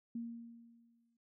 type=tone with exponential decay; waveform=sine; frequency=233.1 Hz; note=A#3; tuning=in tune; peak=-37 dBFS; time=0.15-1.17 s; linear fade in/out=5 ms; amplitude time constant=220 ms; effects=none